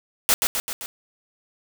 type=noise with echo; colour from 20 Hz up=white; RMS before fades=-17 dBFS; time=0.29-0.34 s; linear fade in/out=0 ms; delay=130 ms; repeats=4; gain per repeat=-4 dB; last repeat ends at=0.86 s; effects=none